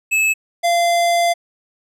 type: tone pair in turn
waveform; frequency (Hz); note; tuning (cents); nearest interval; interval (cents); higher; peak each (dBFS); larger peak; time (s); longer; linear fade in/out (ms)
square; 2600 / 688.7; E7 / F5; -24 / -24; octave + major seventh; 2300; first; -14; neither; 0.11-0.34 / 0.63-1.34; second; 20
effects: low-pass 12000 Hz 12 dB/octave